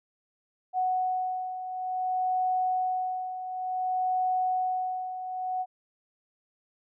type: beating tone pair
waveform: sine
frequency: 740 / 740.56 Hz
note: F#5 / F#5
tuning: 0 / +1 cents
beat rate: 0.56 Hz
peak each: -33 / -27 dBFS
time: 0.73-5.66 s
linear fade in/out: 50 ms
effects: none